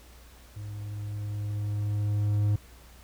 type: tone with level ramp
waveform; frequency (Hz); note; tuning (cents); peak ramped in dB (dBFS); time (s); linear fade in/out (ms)
triangle; 103.83; G#2; 0; -34 to -19; 0.56-2.56; 5
effects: added 60 Hz sine -51 dBFS peak until 3.03 s + pink hiss -55 dBFS RMS until 3.03 s